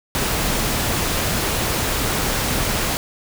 pink noise, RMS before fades -21 dBFS, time 0.15-2.97 s, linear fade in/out 0 ms, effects none

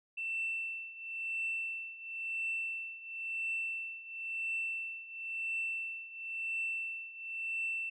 sine tone with tremolo, 2679 Hz, E7, 27 cents sharp, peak -31 dBFS, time 0.17-7.9 s, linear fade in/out 10 ms, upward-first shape triangle, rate 0.97 Hz, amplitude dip 85%, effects tanh soft clip ceiling -28 dBFS

